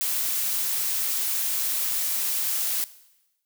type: noise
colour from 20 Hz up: blue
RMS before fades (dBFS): -26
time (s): 0.01-2.84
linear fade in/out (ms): 0
effects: noise-tail reverb RT60 1.0 s tail -18 dB re dry